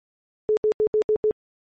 sine tone bursts at uneven times, 428.7 Hz, A4, 45 cents flat, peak -16 dBFS, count 6, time 0.49-0.57 / 0.64-0.72 / 0.8-0.87 / 0.94-1.02 / 1.09-1.16 / 1.24-1.31 s, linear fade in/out 0 ms, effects MP3 32 kbps

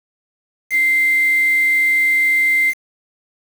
sine tone with quantisation, 2086 Hz, C7, 6 cents flat, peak -12 dBFS, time 0.7-2.74 s, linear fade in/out 50 ms, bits 5, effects none

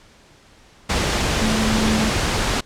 sine tone in noise, 218.4 Hz, A3, 13 cents flat, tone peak -19 dBFS, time 1.41-2.1 s, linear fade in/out 10 ms, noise pink, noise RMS -20 dBFS, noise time 0.89-2.61 s, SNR -2 dB, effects pink hiss -50 dBFS RMS until 2.65 s + low-pass 7000 Hz 12 dB/octave

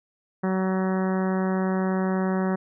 harmonic tone, 188.2 Hz, F#3, 30 cents sharp, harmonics 1 / 2 / 3 / 4 / 5 / 6 / 7 / 8 / 9 / 10, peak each -23 / -29 / -33 / -35 / -37 / -39 / -40 / -41 / -42 / -43 dBFS, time 0.43-2.56 s, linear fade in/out 10 ms, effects none

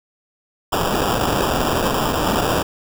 blue noise with sample-and-hold, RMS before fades -19 dBFS, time 0.72-2.63 s, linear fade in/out 10 ms, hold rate 2100 Hz, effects none

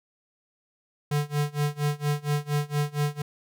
square tone with tremolo, 146.83 Hz, D3, in tune, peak -22 dBFS, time 1.11-3.22 s, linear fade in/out 5 ms, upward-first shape sine, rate 4.3 Hz, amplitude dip 95%, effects none

